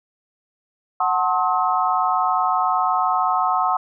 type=chord; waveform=sine; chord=F# diminished seventh; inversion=none; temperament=just; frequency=740 / 888 / 1065.6 / 1278.7 Hz; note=F#5 / A5 / C6 / Eb6; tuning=0 / +16 / +31 / +47 cents; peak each=-21 / -25 / -22 / -22 dBFS; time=1-3.77 s; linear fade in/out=5 ms; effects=none